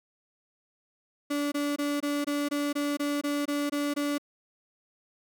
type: tone bursts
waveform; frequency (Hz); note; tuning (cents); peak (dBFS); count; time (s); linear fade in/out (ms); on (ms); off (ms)
35% pulse; 289.1; D4; -27; -25; 12; 1.3-4.182; 10; 220; 22
effects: none